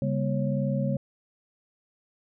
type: tone cluster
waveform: sine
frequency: 138.1 / 199.9 / 239.6 / 548 Hz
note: C#3 / G3 / A#3 / C#5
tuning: -6 / +34 / +48 / -20 cents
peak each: -27 / -29 / -32 / -32 dBFS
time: 0.02-0.97 s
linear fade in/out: 2 ms
effects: none